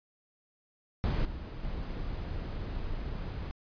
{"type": "noise with level steps", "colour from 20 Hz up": "brown", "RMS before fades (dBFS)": [-28, -39, -36], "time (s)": [1.04, 3.51], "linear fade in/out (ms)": 0, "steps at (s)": [1.25, 1.63], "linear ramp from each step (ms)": 2, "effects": ["resampled to 11025 Hz"]}